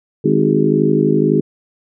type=harmonic tone with a mistuned harmonic; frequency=51.91 Hz; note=G#1; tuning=in tune; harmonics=3 / 4 / 5 / 6 / 7 / 8; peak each=-18 / -18 / -18 / -18 / -18 / -18 dBFS; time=0.24-1.41 s; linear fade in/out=10 ms; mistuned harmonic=7; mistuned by=+48 cents; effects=none